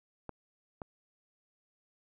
clicks, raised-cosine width 1 ms, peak -26 dBFS, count 2, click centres 0.293 / 0.818 s, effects none

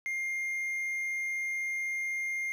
triangle tone, 2116 Hz, C7, 19 cents sharp, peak -29 dBFS, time 0.06-2.52 s, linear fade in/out 0 ms, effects none

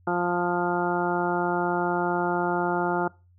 harmonic tone, 175.8 Hz, F3, 12 cents sharp, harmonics 1 / 2 / 3 / 4 / 5 / 6 / 7 / 8, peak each -31 / -27 / -35 / -30 / -29 / -40 / -35 / -32 dBFS, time 0.07-3.08 s, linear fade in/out 5 ms, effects noise-tail reverb RT60 0.3 s tail -23 dB re dry + added 89 Hz sine -55 dBFS peak until 3.38 s

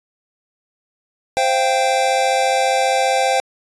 square chord, C suspended fourth, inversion none, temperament equal with one note detuned, 523.3 / 689.2 / 784 Hz, C5 / F5 / G5, 0 / -23 / 0 cents, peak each -20 / -22 / -18 dBFS, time 1.37-3.4 s, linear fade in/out 0 ms, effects resampled to 22050 Hz

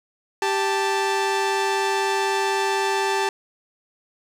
sawtooth tone pair together, 392 / 880 Hz, G4 / A5, 0 / 0 cents, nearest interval octave + major second, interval 1400 cents, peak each -19 dBFS, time 0.42-3.29 s, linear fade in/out 2 ms, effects low-pass 8000 Hz 12 dB/octave + 9-bit

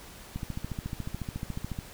click train, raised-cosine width 5 ms, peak -21 dBFS, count 21, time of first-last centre 0.36-1.789 s, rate 14 Hz, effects pink hiss -48 dBFS RMS until 1.93 s

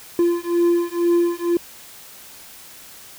triangle beating tone pair, 343.6 / 345.7 Hz, F4 / F4, -28 / -18 cents, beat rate 2.1 Hz, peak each -17 dBFS, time 0.19-1.57 s, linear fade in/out 2 ms, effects white hiss -42 dBFS RMS until 3.18 s

